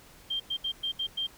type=tone bursts at uneven times; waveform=sine; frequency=3173 Hz; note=G7; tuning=20 cents sharp; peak=-28 dBFS; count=6; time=0.3-0.4 / 0.5-0.57 / 0.64-0.72 / 0.83-0.92 / 0.99-1.07 / 1.17-1.27 s; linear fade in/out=10 ms; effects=pink hiss -54 dBFS RMS until 1.37 s